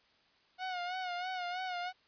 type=tone with vibrato; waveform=sawtooth; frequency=726 Hz; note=F#5; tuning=33 cents flat; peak=-32 dBFS; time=0.58-1.93 s; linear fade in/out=50 ms; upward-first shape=sine; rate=3.1 Hz; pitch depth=58 cents each way; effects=white hiss -68 dBFS RMS until 2.07 s + resampled to 11025 Hz